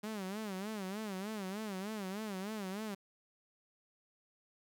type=tone with vibrato; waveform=sawtooth; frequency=202.3 Hz; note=G#3; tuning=45 cents flat; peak=-35 dBFS; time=0.03-2.95 s; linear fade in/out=10 ms; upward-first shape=sine; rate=3.3 Hz; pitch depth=150 cents each way; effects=11-bit

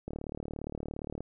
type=click train; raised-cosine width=2 ms; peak=-24 dBFS; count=43; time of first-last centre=0.08-1.206 s; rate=37.3 Hz; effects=none

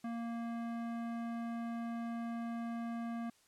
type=tone with low-pass filter; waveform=square; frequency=232.5 Hz; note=A#3; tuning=4 cents flat; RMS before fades=-40 dBFS; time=0.04-3.3 s; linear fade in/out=5 ms; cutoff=1600 Hz; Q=0.81; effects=white hiss -69 dBFS RMS until 3.47 s + low-pass 10000 Hz 12 dB/octave

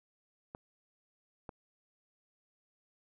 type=clicks; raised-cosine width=1 ms; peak=-29 dBFS; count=2; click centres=0.549 / 1.492 s; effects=none

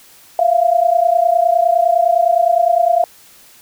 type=tone pair together; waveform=sine; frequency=672.2 / 702 Hz; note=E5 / F5; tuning=+34 / +9 cents; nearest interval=minor second; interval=75 cents; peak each=-13 dBFS; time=0.39-3.04 s; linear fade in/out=2 ms; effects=white hiss -45 dBFS RMS until 3.61 s

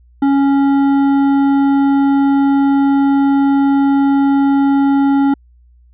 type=tone with hard clipping; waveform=sine; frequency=277.2 Hz; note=C#4; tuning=in tune; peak=-11 dBFS; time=0.22-5.34 s; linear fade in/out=5 ms; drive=9 dB; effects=added 60 Hz sine -44 dBFS peak until 5.93 s + resampled to 8000 Hz

